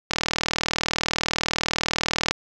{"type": "click train", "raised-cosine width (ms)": 0.2, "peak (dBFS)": -4, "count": 89, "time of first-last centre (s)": [0.11, 2.31], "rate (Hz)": 40, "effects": []}